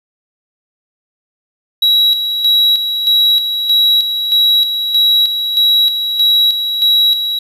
triangle tone with tremolo, 3879 Hz, B7, 32 cents flat, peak -6 dBFS, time 1.82-7.39 s, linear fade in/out 5 ms, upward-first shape square, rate 1.6 Hz, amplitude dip 55%, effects resampled to 32000 Hz + 7-bit

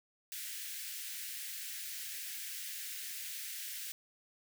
white high-pass noise, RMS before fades -43 dBFS, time 0.32-3.92 s, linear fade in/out 0 ms, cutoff 1600 Hz, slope 48 dB/octave, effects none

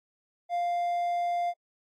triangle tone, 698.5 Hz, F5, in tune, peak -24 dBFS, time 0.49-1.54 s, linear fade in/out 50 ms, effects AAC 64 kbps

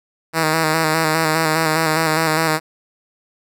5% pulse tone with vibrato, 159.1 Hz, D#3, 39 cents sharp, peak -4 dBFS, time 0.33-2.6 s, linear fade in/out 50 ms, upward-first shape square, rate 4.9 Hz, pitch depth 33 cents each way, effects none

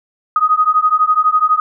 sine beating tone pair, 1244.5 / 1256.5 Hz, D#6 / D#6, 0 / +17 cents, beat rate 12 Hz, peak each -13 dBFS, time 0.36-1.6 s, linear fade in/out 2 ms, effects none

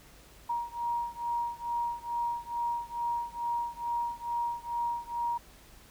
sine beating tone pair, 945 / 947.3 Hz, A#5 / A#5, +23 / +28 cents, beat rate 2.3 Hz, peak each -33 / -34 dBFS, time 0.49-5.38 s, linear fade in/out 10 ms, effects added 50 Hz sine -58 dBFS peak until 5.9 s + pink hiss -56 dBFS RMS until 5.9 s

